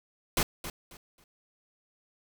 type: noise with echo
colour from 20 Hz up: pink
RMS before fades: -26 dBFS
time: 0.37-0.43 s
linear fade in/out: 2 ms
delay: 270 ms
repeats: 3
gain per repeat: -12 dB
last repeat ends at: 1.24 s
effects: none